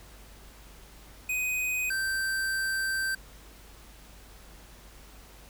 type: tone pair in turn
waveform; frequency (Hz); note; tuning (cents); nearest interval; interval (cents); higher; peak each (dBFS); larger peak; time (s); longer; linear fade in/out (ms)
square; 2500 / 1560; D#7 / G6; +8 / -9; minor sixth; 817; first; -28; neither; 1.29-1.9 / 1.9-3.15; second; 5
effects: added 50 Hz sine -51 dBFS peak until 5.49 s + pink hiss -53 dBFS RMS until 5.49 s